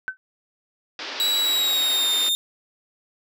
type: tone with exponential decay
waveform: sine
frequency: 1525 Hz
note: G6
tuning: 48 cents flat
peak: -20 dBFS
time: 0.08-0.17 s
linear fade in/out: 0 ms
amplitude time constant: 19 ms
type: band-pass noise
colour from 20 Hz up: white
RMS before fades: -33 dBFS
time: 0.99-2.29 s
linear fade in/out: 2 ms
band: 260 to 5100 Hz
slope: 48 dB/octave
type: tone with pitch glide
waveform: 40% pulse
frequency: 3903 to 3642 Hz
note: B7 to A#7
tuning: -21 to -41 cents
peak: -18 dBFS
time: 1.2-2.35 s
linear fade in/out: 0 ms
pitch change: -120 cents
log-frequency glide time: 1.42-2.11 s
effects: none